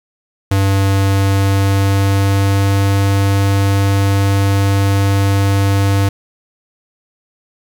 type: tone with pitch glide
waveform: square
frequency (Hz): 97.8 to 98.77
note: G2 to G2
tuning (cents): -4 to +14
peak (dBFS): -11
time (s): 0.51-6.09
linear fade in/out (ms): 5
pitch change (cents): +18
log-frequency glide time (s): 0.95-2.88
effects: 7-bit